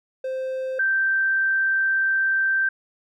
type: tone pair in turn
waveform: triangle / sine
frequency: 522 / 1564.2 Hz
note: C5 / G6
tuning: -4 / -4 cents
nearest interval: octave + perfect fifth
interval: 1900 cents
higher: second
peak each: -23 / -18 dBFS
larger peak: second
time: 0.24-0.79 / 0.79-2.69 s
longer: second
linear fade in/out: 5 ms
effects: none